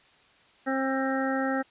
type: harmonic tone with a mistuned harmonic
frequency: 266.7 Hz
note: C4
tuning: 33 cents sharp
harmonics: 1 / 2 / 3 / 5 / 6 / 7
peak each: -28 / -31 / -33 / -35 / -36 / -36 dBFS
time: 0.66-1.63 s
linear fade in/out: 20 ms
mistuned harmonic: 6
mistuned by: -21 cents
effects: white hiss -59 dBFS RMS until 1.7 s + resampled to 8000 Hz